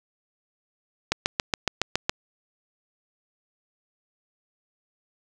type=click train; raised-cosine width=0.2 ms; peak=-4 dBFS; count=8; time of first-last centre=1.12-2.095 s; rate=7.18 Hz; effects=none